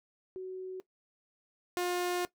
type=tone pair in turn; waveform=sine / sawtooth; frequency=373.3 / 356 Hz; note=F#4 / F4; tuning=+15 / +33 cents; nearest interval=minor second; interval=82 cents; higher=first; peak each=-37 / -26 dBFS; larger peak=second; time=0.36-0.8 / 1.77-2.25 s; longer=second; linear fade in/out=0 ms; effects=noise-tail reverb RT60 0.1 s tail -17 dB re dry

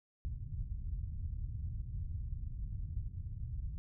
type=low-pass noise; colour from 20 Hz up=white; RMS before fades=-40 dBFS; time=0.25-3.78 s; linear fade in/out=0 ms; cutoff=100 Hz; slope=24 dB/octave; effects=none

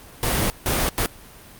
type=noise bursts at uneven times; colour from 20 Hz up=pink; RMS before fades=-21 dBFS; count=3; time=0.23-0.5 / 0.66-0.89 / 0.98-1.06 s; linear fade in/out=0 ms; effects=pink hiss -44 dBFS RMS until 1.59 s + Opus 32 kbps

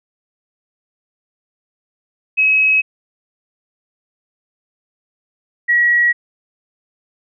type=tone pair in turn; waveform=sine; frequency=2558 / 1916.3 Hz; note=D#7 / A#6; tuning=+47 / +47 cents; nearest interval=perfect fourth; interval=500 cents; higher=first; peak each=-10 dBFS; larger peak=neither; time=2.37-2.82 / 5.68-6.13 s; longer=neither; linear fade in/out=20 ms; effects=none

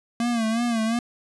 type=tone with vibrato; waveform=square; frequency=230 Hz; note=A#3; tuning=23 cents flat; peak=-22 dBFS; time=0.2-0.99 s; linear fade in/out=2 ms; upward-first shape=sine; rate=2.8 Hz; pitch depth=80 cents each way; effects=resampled to 24000 Hz

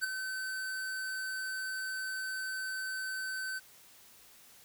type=tone with ADSR envelope; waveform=square; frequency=1531 Hz; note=G6; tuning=41 cents flat; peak=-28 dBFS; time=0.01-3.6 s; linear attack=30 ms; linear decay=13 ms; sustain=-8 dB; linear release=26 ms; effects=white hiss -58 dBFS RMS until 4.64 s

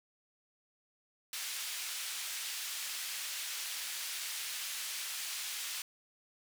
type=band-pass noise; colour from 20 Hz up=pink; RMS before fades=-40 dBFS; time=1.33-5.82 s; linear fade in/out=2 ms; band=2400 to 15000 Hz; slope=12 dB/octave; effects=none

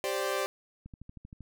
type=chord; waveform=sawtooth; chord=G suspended fourth; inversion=none; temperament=equal; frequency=392 / 523.3 / 587.3 Hz; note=G4 / C5 / D5; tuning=0 / 0 / 0 cents; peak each=-30 dBFS; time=0.04-0.46 s; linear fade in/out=0 ms
type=click train; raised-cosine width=5 ms; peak=-33 dBFS; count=8; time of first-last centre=0.86-1.407 s; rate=12.8 Hz
effects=none

